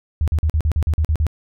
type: tone bursts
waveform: sine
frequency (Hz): 77.78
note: D#2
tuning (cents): 0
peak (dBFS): -14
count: 10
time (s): 0.21-1.267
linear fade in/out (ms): 0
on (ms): 67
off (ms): 43
effects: none